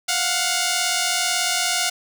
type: tone pair together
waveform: 5% pulse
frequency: 698.5 / 736.6 Hz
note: F5 / F#5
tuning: 0 / -8 cents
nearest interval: minor second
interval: 92 cents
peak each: -11 dBFS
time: 0.08-1.9 s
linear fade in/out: 10 ms
effects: none